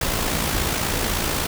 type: noise with amplitude modulation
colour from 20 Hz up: pink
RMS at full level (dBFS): -21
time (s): 0.01-1.47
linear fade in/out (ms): 5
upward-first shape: sine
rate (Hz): 56.2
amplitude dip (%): 45
effects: none